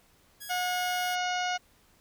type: tone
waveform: 5% pulse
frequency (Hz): 1661.2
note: G#6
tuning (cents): 0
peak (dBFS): -29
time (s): 0.4-1.16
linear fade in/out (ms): 20
type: harmonic tone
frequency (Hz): 724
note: F#5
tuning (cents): -38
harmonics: 1 / 2 / 3 / 4 / 5 / 6 / 7 / 8 / 9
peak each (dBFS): -30 / -34 / -38 / -37 / -45 / -45 / -45 / -43 / -48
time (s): 0.49-1.58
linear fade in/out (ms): 20
effects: pink hiss -63 dBFS RMS until 2 s